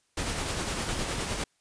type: noise with tremolo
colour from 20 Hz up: pink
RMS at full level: -30 dBFS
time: 0.17-1.44 s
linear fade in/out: 5 ms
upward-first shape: sine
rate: 9.8 Hz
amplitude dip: 35%
effects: white hiss -71 dBFS RMS until 1.6 s + resampled to 22050 Hz